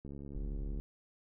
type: click train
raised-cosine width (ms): 3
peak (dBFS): -34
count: 53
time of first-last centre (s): 0.05-0.79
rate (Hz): 70.3
type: tone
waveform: triangle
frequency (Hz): 42.94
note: F1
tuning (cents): -29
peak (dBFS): -34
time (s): 0.35-0.8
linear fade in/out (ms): 0
effects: none